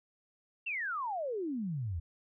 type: exponential sweep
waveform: sine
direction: down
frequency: 2794 to 76.7 Hz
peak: -33 dBFS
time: 0.66-2 s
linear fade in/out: 10 ms
effects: none